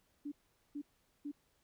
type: tone bursts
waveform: sine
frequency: 290 Hz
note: D4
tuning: 22 cents flat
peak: -39 dBFS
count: 3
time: 0.25-1.317 s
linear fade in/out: 10 ms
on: 69 ms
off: 430 ms
effects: pink hiss -75 dBFS RMS until 1.63 s